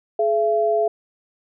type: tone pair together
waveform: sine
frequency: 424.4 / 675.4 Hz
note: G#4 / E5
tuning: +38 / +42 cents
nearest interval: minor sixth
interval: 804 cents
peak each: -20 / -18 dBFS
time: 0.19-0.88 s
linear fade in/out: 5 ms
effects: none